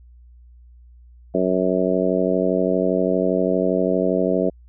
harmonic tone, 92.5 Hz, F#2, in tune, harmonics 2 / 3 / 4 / 5 / 6 / 7, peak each -24 / -24 / -24 / -24 / -24 / -24 dBFS, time 1.34-4.5 s, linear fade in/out 10 ms, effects added 60 Hz sine -44 dBFS peak until 4.68 s

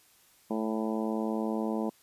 harmonic tone, 110 Hz, A2, in tune, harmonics 2 / 3 / 4 / 5 / 6 / 7 / 8 / 9, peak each -31 / -35 / -37 / -39 / -41 / -42 / -43 / -44 dBFS, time 0.5-1.9 s, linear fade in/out 10 ms, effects white hiss -62 dBFS RMS until 2.02 s + resampled to 32000 Hz

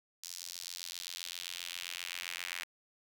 sawtooth tone with high-pass filter sweep, 87.6 Hz, F2, 6 cents sharp, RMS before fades -43 dBFS, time 0.23-2.64 s, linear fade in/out 0 ms, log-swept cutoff 5400 to 2100 Hz, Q 1.8, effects 10-bit

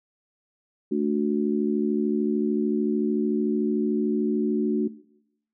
sine chord, D major, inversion second, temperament just, 220.2 / 293.7 / 367.1 Hz, A3 / D4 / F#4, +2 / 0 / -14 cents, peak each -26 dBFS, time 0.91-4.88 s, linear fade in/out 10 ms, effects noise-tail reverb RT60 0.8 s tail -19 dB re dry

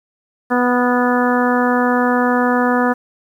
harmonic tone with a mistuned harmonic, 246.9 Hz, B3, in tune, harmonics 1 / 2 / 3 / 4 / 5 / 6 / 7, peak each -16 / -19 / -21 / -22 / -23 / -24 / -24 dBFS, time 0.5-2.94 s, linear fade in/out 20 ms, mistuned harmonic 6, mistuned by -19 cents, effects 8-bit

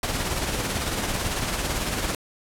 pink noise with tremolo, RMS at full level -25 dBFS, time 0.03-2.15 s, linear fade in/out 2 ms, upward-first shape sine, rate 18 Hz, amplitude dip 40%, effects low-pass 12000 Hz 12 dB/octave

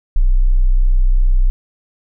sine tone, 31.38 Hz, B0, 28 cents sharp, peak -8 dBFS, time 0.16-1.5 s, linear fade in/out 0 ms, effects none

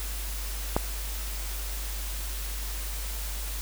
click, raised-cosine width 1 ms, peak -9 dBFS, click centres 0.765 s, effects added 50 Hz sine -32 dBFS peak until 3.61 s + white hiss -38 dBFS RMS until 3.61 s

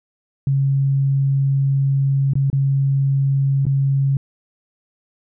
sine tone with dropouts, 137.2 Hz, C#3, 17 cents flat, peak -14 dBFS, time 0.47-4.17 s, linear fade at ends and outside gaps 2 ms, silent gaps 2.335-2.354 / 2.501-2.529 / 3.654-3.666 s, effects none

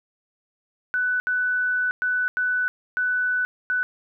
sine tone bursts at uneven times, 1493 Hz, F#6, 15 cents sharp, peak -20 dBFS, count 6, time 0.94-1.2 / 1.27-1.91 / 2.02-2.28 / 2.37-2.68 / 2.97-3.45 / 3.7-3.83 s, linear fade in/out 0 ms, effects none

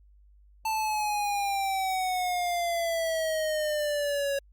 square exponential sweep, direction down, 886 to 554.4 Hz, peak -27 dBFS, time 0.65-4.39 s, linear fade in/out 5 ms, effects added 50 Hz sine -54 dBFS peak until 4.52 s + Opus 48 kbps

